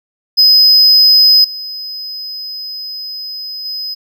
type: tone with level steps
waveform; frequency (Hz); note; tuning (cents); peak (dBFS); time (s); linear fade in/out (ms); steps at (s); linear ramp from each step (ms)
triangle; 5040; D#8; +21; -3 / -21 / -18; 0.37-3.95; 20; 1.44 / 3.65; 5
effects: none